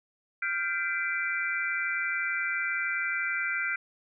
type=chord; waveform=sine; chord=G dominant seventh; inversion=third; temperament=equal with one note detuned; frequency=1396.9 / 1568 / 2022 / 2349 Hz; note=F6 / G6 / B6 / D7; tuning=0 / 0 / +40 / 0 cents; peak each=-33 dBFS; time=0.42-3.76 s; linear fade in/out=5 ms; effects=none